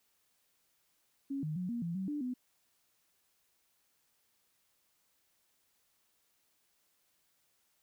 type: tone with pitch steps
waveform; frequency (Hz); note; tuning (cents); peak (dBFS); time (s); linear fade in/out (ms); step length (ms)
sine; 275.7 / 154 / 180.9 / 236.7 / 169.5 / 190.1 / 294.4 / 250.8; C#4 / D#3 / F#3 / A#3 / E3 / F#3 / D4 / B3; -9 / -17 / -39 / +27 / +49 / +47 / +4 / +27; -34; 1.3-2.34; 10; 130
effects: white hiss -75 dBFS RMS until 7.82 s